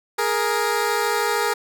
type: tone pair together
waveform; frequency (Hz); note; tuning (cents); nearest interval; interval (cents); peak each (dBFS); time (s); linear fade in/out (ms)
15% pulse; 415.3 / 468.2; G#4 / A#4; 0 / +8; major second; 208; -16; 0.18-1.54; 10
effects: none